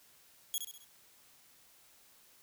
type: tone with echo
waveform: 10% pulse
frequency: 3322 Hz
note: G#7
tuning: in tune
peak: -24 dBFS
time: 0.54-0.58 s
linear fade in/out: 0 ms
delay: 66 ms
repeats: 4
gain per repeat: -6 dB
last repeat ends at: 0.844 s
effects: white hiss -63 dBFS RMS until 2.42 s